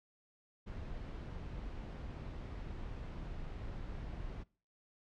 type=noise; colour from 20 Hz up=brown; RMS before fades=-44 dBFS; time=0.66-4.44 s; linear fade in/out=20 ms; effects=noise-tail reverb RT60 0.4 s tail -23 dB re dry + low-pass 4000 Hz 12 dB/octave